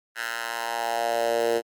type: tone with high-pass filter sweep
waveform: 10% pulse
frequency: 116.54 Hz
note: A#2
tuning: in tune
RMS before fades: -26 dBFS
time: 0.15-1.62 s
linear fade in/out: 50 ms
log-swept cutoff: 1500 to 420 Hz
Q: 3.1
effects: MP3 96 kbps